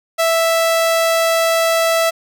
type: tone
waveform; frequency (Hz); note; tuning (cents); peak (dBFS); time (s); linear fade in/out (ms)
sawtooth; 659.3; E5; 0; -9; 0.18-2.11; 20
effects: none